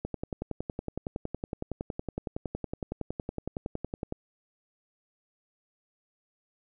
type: click train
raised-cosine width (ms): 2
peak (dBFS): -19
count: 45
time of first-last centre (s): 0.05-4.124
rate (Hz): 10.8
effects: none